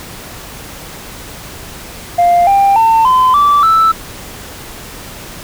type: tone with pitch steps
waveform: sine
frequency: 698.5 / 793.1 / 900.6 / 1022.7 / 1161.2 / 1318.6 Hz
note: F5 / G5 / A5 / C6 / D6 / E6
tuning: 0 / +20 / +40 / -40 / -20 / 0 cents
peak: -4 dBFS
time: 2.18-3.92 s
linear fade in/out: 10 ms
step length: 290 ms
effects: tanh soft clip ceiling -4 dBFS + pink hiss -30 dBFS RMS until 5.43 s